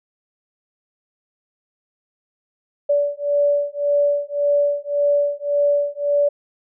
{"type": "beating tone pair", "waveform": "sine", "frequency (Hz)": [576, 577.8], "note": ["D5", "D5"], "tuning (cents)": [-34, -28], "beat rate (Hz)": 1.8, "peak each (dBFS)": -19, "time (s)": [2.89, 6.29], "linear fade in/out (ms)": 10, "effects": []}